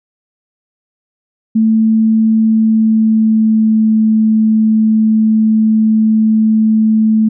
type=tone with pitch glide; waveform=sine; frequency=221.1 to 218.7 Hz; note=A3 to A3; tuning=+9 to -10 cents; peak=-7 dBFS; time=1.55-7.29 s; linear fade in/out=10 ms; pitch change=-19 cents; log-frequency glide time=2.45-3.95 s; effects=none